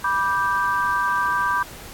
sine chord, G major, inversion first, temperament just, 980 / 1176 / 1568 Hz, B5 / D6 / G6, -14 / +2 / 0 cents, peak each -23 dBFS, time 0.04-1.63 s, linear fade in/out 5 ms, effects pink hiss -40 dBFS RMS until 1.93 s + AAC 64 kbps

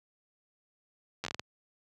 slowing click train, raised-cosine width 0.2 ms, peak -17 dBFS, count 7, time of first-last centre 1.24-1.395 s, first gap 10 ms, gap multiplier 1.38, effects high-pass 80 Hz 12 dB/octave

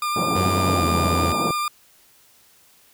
40% pulse tone with vibrato, 1200 Hz, D6, 37 cents sharp, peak -21 dBFS, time 0.02-1.68 s, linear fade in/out 2 ms, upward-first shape square, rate 9.3 Hz, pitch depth 11 cents each way
pink band-pass noise, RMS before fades -25 dBFS, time 0.16-1.51 s, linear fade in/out 2 ms, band 140 to 850 Hz, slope 24 dB/octave
sawtooth tone with pitch glide, 93.2 to 84.48 Hz, F#2 to E2, +13 to +43 cents, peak -18 dBFS, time 0.35-1.33 s, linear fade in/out 10 ms, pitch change -170 cents, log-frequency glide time 0.72-0.84 s
effects white hiss -55 dBFS RMS until 2.93 s

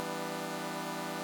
10% pulse chord, E minor seventh, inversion none, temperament equal with one note detuned, 164.81 / 196 / 246.9 / 298.5 Hz, E3 / G3 / B3 / D4, 0 / 0 / 0 / +28 cents, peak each -33 dBFS, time 0-1.23 s, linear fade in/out 0 ms, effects none

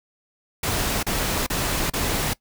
pink noise bursts, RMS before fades -24 dBFS, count 4, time 0.63-2.335 s, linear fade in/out 5 ms, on 400 ms, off 35 ms, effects noise-tail reverb RT60 0.1 s tail -21 dB re dry

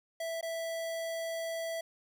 square tone with dropouts, 659 Hz, E5, 1 cent flat, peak -35 dBFS, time 0.2-1.81 s, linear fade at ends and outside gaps 5 ms, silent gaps 0.411-0.427 s, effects none

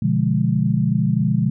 sine chord, B diminished seventh, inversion none, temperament equal, 123.47 / 146.83 / 174.61 / 207.7 Hz, B2 / D3 / F3 / Ab3, 0 / 0 / 0 / 0 cents, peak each -21 dBFS, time 0.02-1.5 s, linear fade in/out 5 ms, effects none

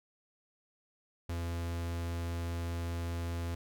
45% pulse tone, 85 Hz, F2, 46 cents flat, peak -34 dBFS, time 1.29-3.55 s, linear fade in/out 5 ms, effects none

